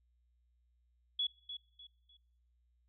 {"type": "tone with echo", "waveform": "sine", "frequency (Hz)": 3380, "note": "G#7", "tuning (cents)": 30, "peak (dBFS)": -31, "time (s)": [1.19, 1.27], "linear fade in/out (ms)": 5, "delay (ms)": 300, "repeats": 3, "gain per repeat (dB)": -10, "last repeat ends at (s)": 2.17, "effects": ["noise-tail reverb RT60 0.8 s tail -22 dB re dry", "added 60 Hz sine -70 dBFS peak until 2.88 s"]}